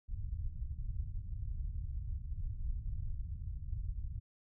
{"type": "low-pass noise", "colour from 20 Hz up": "pink", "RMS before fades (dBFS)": -39, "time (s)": [0.08, 4.2], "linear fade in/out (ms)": 20, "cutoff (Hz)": 100, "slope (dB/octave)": 24, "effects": []}